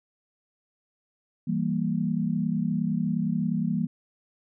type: chord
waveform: sine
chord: E diminished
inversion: none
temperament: equal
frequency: 164.81 / 196 / 233.1 Hz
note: E3 / G3 / Bb3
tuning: 0 / 0 / 0 cents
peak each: -28 dBFS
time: 1.47-3.87 s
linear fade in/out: 10 ms
effects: none